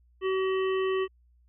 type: harmonic tone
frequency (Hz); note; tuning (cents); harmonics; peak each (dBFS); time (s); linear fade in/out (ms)
379.4; F#4; +43; 1 / 3 / 5 / 7 / 8; -25 / -35 / -39 / -42 / -43; 0.21-1.08; 50
effects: added 60 Hz sine -59 dBFS peak until 1.48 s